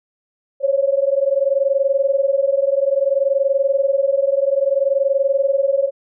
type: tone pair together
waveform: sine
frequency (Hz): 540 / 560.6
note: C#5 / C#5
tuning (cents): -45 / +19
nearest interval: minor second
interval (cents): 64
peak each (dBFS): -17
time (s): 0.6-5.91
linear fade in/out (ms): 50
effects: none